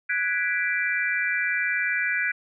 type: chord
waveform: sine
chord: G# half-diminished seventh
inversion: third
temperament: equal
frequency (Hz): 1480 / 1661.2 / 1975.5 / 2349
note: F#6 / G#6 / B6 / D7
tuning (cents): 0 / 0 / 0 / 0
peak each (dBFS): -28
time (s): 0.09-2.32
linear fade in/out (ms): 10
effects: none